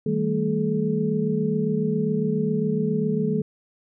sine tone cluster, 159.4 / 197.3 / 224.6 / 428.1 Hz, D#3 / G3 / A3 / A4, +42 / +11 / +36 / -47 cents, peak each -26 dBFS, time 0.06-3.42 s, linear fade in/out 5 ms, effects none

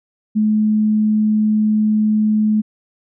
sine tone, 214.2 Hz, A3, 46 cents flat, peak -12 dBFS, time 0.35-2.62 s, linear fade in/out 20 ms, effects none

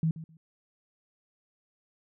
sine tone with echo, 160.8 Hz, E3, 43 cents flat, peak -23 dBFS, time 0.03-0.11 s, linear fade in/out 2 ms, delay 130 ms, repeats 2, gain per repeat -15 dB, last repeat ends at 0.37 s, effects none

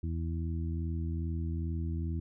harmonic tone, 82.41 Hz, E2, in tune, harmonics 1 / 2 / 3 / 4, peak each -32 / -39 / -43 / -44 dBFS, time 0.03-2.2 s, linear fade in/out 5 ms, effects none

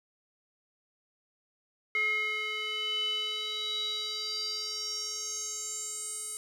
square tone with band-pass filter sweep, 428.5 Hz, A4, 46 cents flat, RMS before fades -34 dBFS, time 1.95-6.37 s, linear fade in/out 0 ms, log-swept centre 2100 to 8900 Hz, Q 7.2, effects none

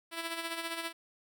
5% pulse tone with tremolo, 331.8 Hz, E4, 11 cents sharp, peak -22 dBFS, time 0.11-0.93 s, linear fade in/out 50 ms, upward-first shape sine, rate 15 Hz, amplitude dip 55%, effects none

